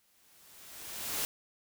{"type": "noise with exponential growth", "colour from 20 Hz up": "white", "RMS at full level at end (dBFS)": -32, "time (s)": [0, 1.25], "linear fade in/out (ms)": 0, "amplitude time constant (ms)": 270, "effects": []}